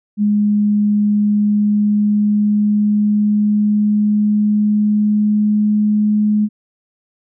sine tone with pitch glide, 207.7 to 210.7 Hz, G#3 to G#3, 0 to +25 cents, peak -11 dBFS, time 0.17-6.49 s, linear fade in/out 50 ms, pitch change +25 cents, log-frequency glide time 1.13-6.23 s, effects none

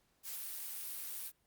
blue noise, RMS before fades -43 dBFS, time 0.23-1.32 s, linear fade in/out 50 ms, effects pink hiss -75 dBFS RMS until 1.46 s + Opus 48 kbps

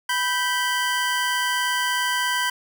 25% pulse tone pair together, 985.7 / 1557 Hz, B5 / G6, -4 / -12 cents, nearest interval minor sixth, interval 792 cents, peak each -20 dBFS, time 0.09-2.5 s, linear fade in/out 5 ms, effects none

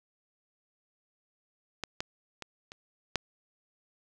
clicks, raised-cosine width 0.2 ms, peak -16 / -15 / -22 / -27 / -10 dBFS, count 5, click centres 1.837 / 2.005 / 2.423 / 2.719 / 3.157 s, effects none

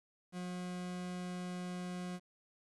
40% pulse tone, 179.9 Hz, F#3, 48 cents flat, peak -39 dBFS, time 0.32-2.2 s, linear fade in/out 50 ms, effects resampled to 24000 Hz + 11-bit

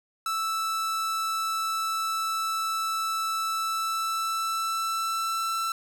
45% pulse tone with pitch glide, 1318.5 to 1333.8 Hz, E6 to E6, 0 to +20 cents, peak -26 dBFS, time 0.26-5.72 s, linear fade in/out 2 ms, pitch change +20 cents, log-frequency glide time 3.46-5.59 s, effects none

